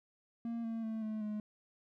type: tone with pitch steps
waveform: triangle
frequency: 232.1 / 226.8 / 221.6 / 216.6 / 211.6 Hz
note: A#3 / A#3 / A3 / A3 / G#3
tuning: -7 / -47 / +13 / -27 / +33 cents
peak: -34 dBFS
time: 0.45-1.4 s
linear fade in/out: 2 ms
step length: 190 ms
effects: none